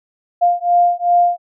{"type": "beating tone pair", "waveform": "sine", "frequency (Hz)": [700, 702.6], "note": ["F5", "F5"], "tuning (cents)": [4, 10], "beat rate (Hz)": 2.6, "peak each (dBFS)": -14, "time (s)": [0.41, 1.38], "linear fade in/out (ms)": 20, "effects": []}